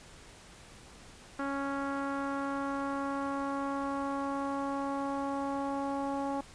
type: tone with low-pass filter sweep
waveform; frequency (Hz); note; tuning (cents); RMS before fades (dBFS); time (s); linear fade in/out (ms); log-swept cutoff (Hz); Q
sawtooth; 277.2; C#4; 0; -34; 1.39-6.41; 5; 1400 to 920; 2.9
effects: pink hiss -53 dBFS RMS until 6.54 s + resampled to 22050 Hz